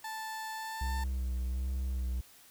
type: tone with pitch glide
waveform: 30% pulse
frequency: 880 to 891.8 Hz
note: A5 to A5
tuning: 0 to +23 cents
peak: -35 dBFS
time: 0.04-1.04 s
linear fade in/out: 5 ms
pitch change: +23 cents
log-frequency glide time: 0.53-0.89 s
type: tone with vibrato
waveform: triangle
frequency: 63.7 Hz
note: C2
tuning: 46 cents flat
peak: -29 dBFS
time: 0.81-2.21 s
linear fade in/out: 5 ms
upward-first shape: sine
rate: 1.3 Hz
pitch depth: 42 cents each way
effects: white hiss -58 dBFS RMS until 2.5 s